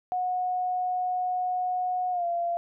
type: tone with pitch glide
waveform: sine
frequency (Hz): 730 to 689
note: F#5 to F5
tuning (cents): -24 to -24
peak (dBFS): -25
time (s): 0.12-2.57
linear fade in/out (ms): 0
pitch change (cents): -100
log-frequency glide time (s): 2.11-2.25
effects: none